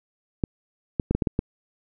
clicks, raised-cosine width 3 ms, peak -9 dBFS, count 7, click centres 0.438 / 0.998 / 1.11 / 1.15 / 1.222 / 1.272 / 1.391 s, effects none

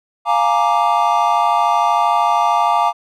triangle chord, Bb dominant seventh, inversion second, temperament equal with one note detuned, 698.5 / 839.3 / 932.3 / 1174.7 Hz, F5 / Ab5 / Bb5 / D6, 0 / +18 / 0 / 0 cents, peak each -16 dBFS, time 0.25-2.93 s, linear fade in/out 50 ms, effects none

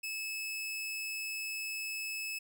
sawtooth tone, 2600 Hz, E7, 24 cents flat, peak -33 dBFS, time 0.03-2.39 s, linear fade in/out 10 ms, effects none

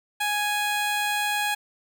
15% pulse tone, 831 Hz, G#5, 1 cent sharp, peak -17 dBFS, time 0.2-1.55 s, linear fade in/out 10 ms, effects none

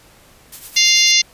blue noise with tremolo, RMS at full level -31 dBFS, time 0.52-1.12 s, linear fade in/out 5 ms, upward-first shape triangle, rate 9.1 Hz, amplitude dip 70%
harmonic tone, 698.5 Hz, F5, in tune, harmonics 3 / 4 / 5 / 6 / 7 / 8 / 9, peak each -18 / -18 / -18 / -18 / -18 / -18 / -18 dBFS, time 0.76-1.22 s, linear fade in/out 10 ms
effects pink hiss -48 dBFS RMS until 1.33 s + resampled to 32000 Hz

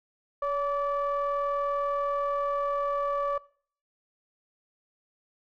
triangle ring-modulated tone, 293.7 Hz, D4, in tune, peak -21 dBFS, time 0.42-3.38 s, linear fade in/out 5 ms, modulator 861 Hz, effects noise-tail reverb RT60 0.5 s tail -21 dB re dry

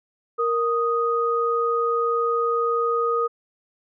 sine tone pair together, 466.2 / 1244.6 Hz, A#4 / D#6, 0 / 0 cents, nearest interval octave + perfect fourth, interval 1700 cents, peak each -22 dBFS, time 0.38-3.28 s, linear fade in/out 20 ms, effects none

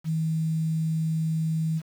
sine tone with quantisation, 160 Hz, D#3, 49 cents sharp, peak -23 dBFS, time 0.04-1.82 s, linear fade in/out 50 ms, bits 8, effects none

